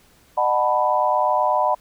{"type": "chord", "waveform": "sine", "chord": "B dominant seventh", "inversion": "first", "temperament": "equal with one note detuned", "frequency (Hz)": [609.4, 740, 880, 987.8], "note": ["D#5", "F#5", "A5", "B5"], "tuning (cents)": [-36, 0, 0, 0], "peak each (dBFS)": [-22, -22, -24, -20], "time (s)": [0.37, 1.75], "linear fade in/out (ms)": 10, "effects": ["pink hiss -55 dBFS RMS until 1.8 s"]}